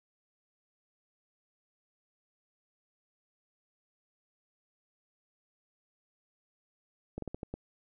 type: slowing click train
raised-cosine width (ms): 2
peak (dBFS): -24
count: 6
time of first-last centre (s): 7.18-7.54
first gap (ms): 43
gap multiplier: 1.26
effects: none